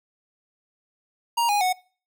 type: tone with pitch steps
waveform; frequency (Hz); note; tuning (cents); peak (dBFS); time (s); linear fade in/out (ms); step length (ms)
square; 938 / 823 / 737; A#5 / G#5 / F#5; +11 / -16 / -7; -20; 1.37-1.73; 10; 120
effects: noise-tail reverb RT60 0.4 s tail -23 dB re dry

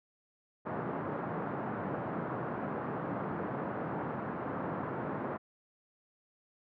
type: band-pass noise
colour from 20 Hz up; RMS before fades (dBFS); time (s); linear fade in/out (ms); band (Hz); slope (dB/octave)
pink; -37; 0.65-5.38; 20; 130 to 1400; 24
effects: none

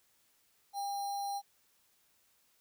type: tone with sample-and-hold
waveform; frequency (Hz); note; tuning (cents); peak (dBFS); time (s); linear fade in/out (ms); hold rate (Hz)
sine; 802; G5; +39; -34; 0.73-1.42; 50; 4900
effects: white hiss -71 dBFS RMS until 2.6 s

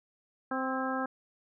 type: harmonic tone with a mistuned harmonic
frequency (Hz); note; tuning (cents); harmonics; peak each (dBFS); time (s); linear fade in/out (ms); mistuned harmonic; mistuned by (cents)
261.6; C4; 0; 1 / 2 / 3 / 4 / 5 / 6; -34 / -37 / -37 / -39 / -37 / -39; 0.51-1.06; 5; 6; +42
effects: none

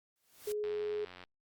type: noise with exponential growth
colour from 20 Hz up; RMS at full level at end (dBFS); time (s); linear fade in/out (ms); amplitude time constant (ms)
white; -44; 0.16-0.52; 0; 77
type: tone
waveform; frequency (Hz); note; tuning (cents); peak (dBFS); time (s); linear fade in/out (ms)
sine; 420; G#4; +19; -33; 0.47-1.05; 5
type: click train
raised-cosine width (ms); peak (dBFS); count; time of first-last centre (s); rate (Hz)
0.3; -33; 55; 0.64-1.238; 90.3
effects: Opus 48 kbps

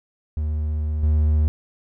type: tone with level steps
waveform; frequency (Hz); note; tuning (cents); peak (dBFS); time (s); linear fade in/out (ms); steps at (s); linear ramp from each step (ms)
triangle; 76.3; D#2; -33; -19 / -13; 0.37-1.48; 0; 1.03; 2
effects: none

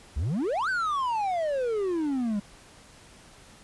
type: exponential two-way sweep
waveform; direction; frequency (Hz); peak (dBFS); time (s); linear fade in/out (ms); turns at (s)
triangle; up then down; 61.3 to 1568 to 197.4; -23; 0.16-2.4; 10; 0.69
effects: pink hiss -52 dBFS RMS until 3.63 s + resampled to 24000 Hz

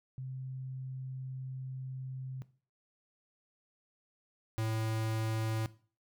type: tone pair in turn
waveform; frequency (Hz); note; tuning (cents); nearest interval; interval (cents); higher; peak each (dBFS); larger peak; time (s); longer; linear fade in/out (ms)
sine / square; 130.7 / 110.86; C3 / A2; -1 / +13; minor third; 286; first; -38 / -32; second; 0.18-2.42 / 4.58-5.66; first; 0
effects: noise-tail reverb RT60 0.4 s tail -17 dB re dry

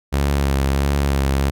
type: tone with vibrato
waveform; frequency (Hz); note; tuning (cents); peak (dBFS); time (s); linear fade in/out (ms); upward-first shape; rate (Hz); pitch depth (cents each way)
sawtooth; 69.3; C#2; 0; -12; 0.12-1.51; 20; sine; 1.5; 34
effects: none

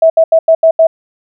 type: tone bursts at uneven times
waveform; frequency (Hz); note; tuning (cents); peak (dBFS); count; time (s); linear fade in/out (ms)
sine; 650; E5; -24; -3; 6; 0.02-0.1 / 0.17-0.24 / 0.32-0.39 / 0.48-0.55 / 0.63-0.71 / 0.79-0.87; 5
effects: none

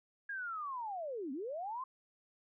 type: linear two-way sweep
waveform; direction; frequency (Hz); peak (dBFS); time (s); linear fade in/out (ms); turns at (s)
sine; down then up; 1656 to 246.9 to 1075; -38; 0.29-1.84; 5; 1.32
effects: none

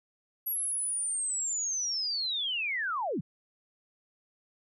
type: linear sweep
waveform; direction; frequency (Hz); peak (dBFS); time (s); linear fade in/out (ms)
sine; down; 11600 to 116.54; -29; 0.46-3.21; 10
effects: none

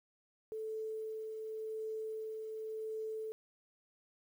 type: tone with tremolo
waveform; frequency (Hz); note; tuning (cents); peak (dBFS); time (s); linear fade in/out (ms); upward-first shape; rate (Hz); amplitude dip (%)
sine; 438.3; A4; -7; -37; 0.52-3.32; 0; triangle; 0.9; 35
effects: 11-bit

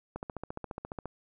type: click train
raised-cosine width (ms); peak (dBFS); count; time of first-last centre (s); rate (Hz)
1; -23; 14; 0.16-1.057; 14.5
effects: none

